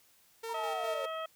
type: tone with tremolo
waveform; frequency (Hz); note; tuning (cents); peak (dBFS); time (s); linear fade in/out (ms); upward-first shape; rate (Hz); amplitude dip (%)
sawtooth; 454.6; A#4; -43; -34; 0.43-1.06; 10; square; 4.9; 40
type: linear sweep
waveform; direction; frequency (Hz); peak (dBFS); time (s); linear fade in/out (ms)
sine; down; 960 to 523.3; -36; 0.49-1.06; 5
type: harmonic tone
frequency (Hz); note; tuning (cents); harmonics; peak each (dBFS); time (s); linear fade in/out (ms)
642; E5; -46; 1 / 2 / 3 / 4 / 5; -38 / -39 / -49 / -50 / -47; 0.54-1.26; 5
effects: white hiss -65 dBFS RMS until 1.35 s